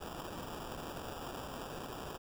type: noise with sample-and-hold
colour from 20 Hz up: violet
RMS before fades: -44 dBFS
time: 0-2.18 s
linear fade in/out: 20 ms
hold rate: 2100 Hz
effects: none